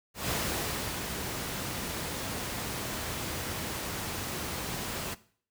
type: noise with ADSR envelope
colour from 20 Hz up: pink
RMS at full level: -30 dBFS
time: 0.14-5.15 s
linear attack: 150 ms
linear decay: 700 ms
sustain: -5 dB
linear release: 18 ms
effects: noise-tail reverb RT60 0.5 s tail -18 dB re dry + high-pass 60 Hz 12 dB/octave